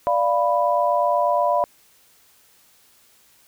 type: chord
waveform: sine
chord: B diminished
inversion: first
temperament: equal with one note detuned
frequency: 587.3 / 695.6 / 987.8 Hz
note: D5 / F5 / B5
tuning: 0 / -7 / 0 cents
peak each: -21 dBFS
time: 0.07-1.64 s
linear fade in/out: 0 ms
effects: white hiss -56 dBFS RMS until 3.47 s